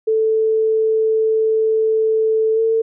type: tone with pitch glide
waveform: sine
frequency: 440.4 to 448.9 Hz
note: A4 to A4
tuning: +2 to +35 cents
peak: -13 dBFS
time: 0.07-2.82 s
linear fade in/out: 10 ms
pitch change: +33 cents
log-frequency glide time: 2.54-2.6 s
effects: none